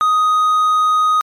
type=tone; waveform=triangle; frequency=1249 Hz; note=D#6; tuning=6 cents sharp; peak=-9 dBFS; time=0.01-1.21 s; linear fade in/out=0 ms; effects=MP3 64 kbps